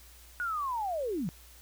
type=linear sweep; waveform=sine; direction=down; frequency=1476 to 146.83 Hz; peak=-30 dBFS; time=0.4-1.29 s; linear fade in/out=0 ms; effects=added 60 Hz sine -54 dBFS peak until 1.61 s + white hiss -56 dBFS RMS until 1.61 s